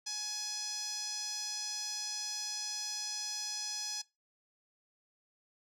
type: tone with band-pass filter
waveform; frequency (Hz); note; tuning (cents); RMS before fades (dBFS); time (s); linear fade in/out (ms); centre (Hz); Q
sawtooth; 842; G#5; +24; -39; 0.06-4.02; 10; 5500; 5.3
effects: noise-tail reverb RT60 0.2 s tail -19 dB re dry